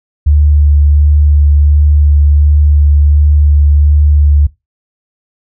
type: tone with vibrato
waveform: sine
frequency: 73.42 Hz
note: D2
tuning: in tune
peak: -4 dBFS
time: 0.26-4.47 s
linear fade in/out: 10 ms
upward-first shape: sine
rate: 1.4 Hz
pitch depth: 14 cents each way
effects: noise-tail reverb RT60 0.2 s tail -19 dB re dry